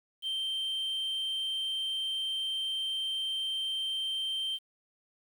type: tone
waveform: sine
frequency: 3136 Hz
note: G7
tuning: in tune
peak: -28 dBFS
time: 0.22-4.59 s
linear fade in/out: 50 ms
effects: tanh soft clip ceiling -29 dBFS + 9-bit